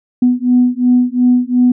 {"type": "beating tone pair", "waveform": "sine", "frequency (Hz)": [246.4, 249.2], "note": ["B3", "B3"], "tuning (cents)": [-4, 16], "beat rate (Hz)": 2.8, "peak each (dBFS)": -11, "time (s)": [0.22, 1.72], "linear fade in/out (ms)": 5, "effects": ["tanh soft clip ceiling -1 dBFS"]}